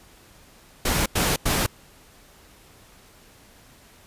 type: noise bursts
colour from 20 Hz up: pink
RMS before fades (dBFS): -22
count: 3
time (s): 0.85-1.664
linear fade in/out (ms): 5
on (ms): 210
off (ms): 92
effects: pink hiss -52 dBFS RMS until 4.06 s + resampled to 32000 Hz